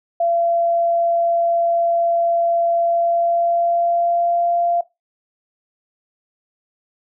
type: tone with pitch glide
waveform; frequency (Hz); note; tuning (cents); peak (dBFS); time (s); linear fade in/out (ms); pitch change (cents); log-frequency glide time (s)
sine; 681 to 690.5; F5 to F5; -44 to -20; -15; 0.2-4.81; 5; +24; 2.79-4.48
effects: noise-tail reverb RT60 0.2 s tail -18 dB re dry